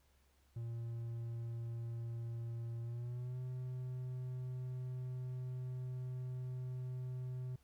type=tone with pitch glide; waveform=triangle; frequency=116.54 to 127.09 Hz; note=A#2 to C3; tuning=0 to -50 cents; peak=-38 dBFS; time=0.56-7.56 s; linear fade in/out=5 ms; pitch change=+150 cents; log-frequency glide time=2.82-3.39 s; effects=added 68 Hz sine -70 dBFS peak until 7.63 s + pink hiss -75 dBFS RMS until 7.63 s